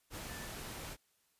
sine tone in noise, 1760 Hz, A6, in tune, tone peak -51 dBFS, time 0.27-0.5 s, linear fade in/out 50 ms, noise pink, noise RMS -45 dBFS, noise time 0.1-0.97 s, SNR -9 dB, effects white hiss -75 dBFS RMS until 1.39 s + resampled to 32000 Hz

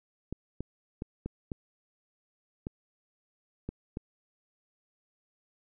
clicks, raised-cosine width 3 ms, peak -22 dBFS, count 8, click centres 0.326 / 0.606 / 1.021 / 1.26 / 1.518 / 2.669 / 3.69 / 3.971 s, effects none

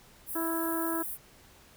white high-pass noise, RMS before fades -37 dBFS, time 0.26-1.18 s, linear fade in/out 50 ms, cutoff 9400 Hz, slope 48 dB/octave
harmonic tone, 329.6 Hz, E4, in tune, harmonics 1 / 2 / 3 / 4 / 5, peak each -31 / -39 / -38 / -39 / -42 dBFS, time 0.35-1.03 s, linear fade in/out 10 ms
effects pink hiss -57 dBFS RMS until 1.76 s

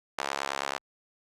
sawtooth tone with high-pass filter, 69.3 Hz, C#2, in tune, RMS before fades -33 dBFS, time 0.18-0.78 s, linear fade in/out 5 ms, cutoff 820 Hz, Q 1.1, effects low-pass 8000 Hz 12 dB/octave + Opus 48 kbps

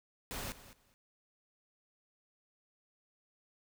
pink noise with echo, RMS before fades -41 dBFS, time 0.31-0.52 s, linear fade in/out 0 ms, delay 210 ms, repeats 2, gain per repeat -15 dB, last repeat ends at 0.94 s, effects none

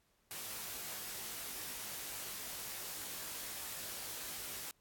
white noise with comb filter, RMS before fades -44 dBFS, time 0.31-4.71 s, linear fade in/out 0 ms, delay 19 ms, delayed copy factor +1, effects pink hiss -75 dBFS RMS until 4.8 s + AAC 64 kbps

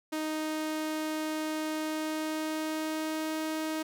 sawtooth tone with pitch glide, 311.1 to 314.2 Hz, D#4 to D#4, 0 to +17 cents, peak -27 dBFS, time 0.12-3.83 s, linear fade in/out 10 ms, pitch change +17 cents, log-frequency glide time 1.78-3.38 s, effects none

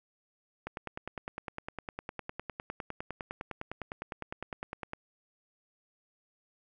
click train, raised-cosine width 0.5 ms, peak -22 dBFS, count 43, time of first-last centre 0.67-4.934 s, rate 9.85 Hz, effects none

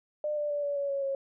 sine tone with pitch steps, 600 / 590.7 / 581.6 / 572.6 / 563.7 / 555 / 546.4 Hz, D5 / D5 / D5 / D5 / C#5 / C#5 / C#5, +37 / +10 / -17 / -44 / +29 / +2 / -25 cents, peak -28 dBFS, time 0.24-1.15 s, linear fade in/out 2 ms, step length 130 ms, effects none

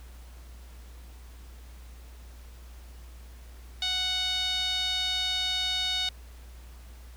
sawtooth tone with band-pass filter, 740 Hz, F#5, in tune, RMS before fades -29 dBFS, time 3.82-6.09 s, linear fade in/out 2 ms, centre 3700 Hz, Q 4.9, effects added 60 Hz sine -44 dBFS peak until 7.16 s + pink hiss -56 dBFS RMS until 7.16 s

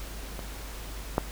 clicks, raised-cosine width 1 ms, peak -23 / -9 dBFS, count 2, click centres 0.392 / 1.181 s, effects added 50 Hz sine -38 dBFS peak until 1.31 s + pink hiss -43 dBFS RMS until 1.31 s

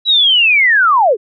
sine linear sweep, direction down, 3951 to 370 Hz, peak -7 dBFS, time 0.05-1.17 s, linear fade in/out 50 ms, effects none

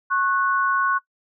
sine tone pair together, 1094.1 / 1480 Hz, C#6 / F#6, -23 / 0 cents, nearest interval perfect fourth, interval 523 cents, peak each -21 dBFS, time 0.1-0.99 s, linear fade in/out 20 ms, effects noise-tail reverb RT60 0.1 s tail -19 dB re dry

